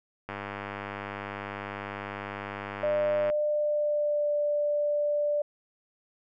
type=click train; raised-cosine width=0.5 ms; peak=-20 dBFS; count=302; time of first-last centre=0.29-3.3 s; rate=100 Hz
type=tone with pitch glide; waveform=sine; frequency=601 to 588.6 Hz; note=D5 to D5; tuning=+40 to +4 cents; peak=-24 dBFS; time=2.83-5.42 s; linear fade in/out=5 ms; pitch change=-36 cents; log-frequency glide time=3.18-4.32 s
effects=none